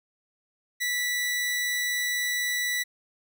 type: tone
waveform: sawtooth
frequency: 1964 Hz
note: B6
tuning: 10 cents flat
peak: -22 dBFS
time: 0.8-2.84 s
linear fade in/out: 20 ms
effects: none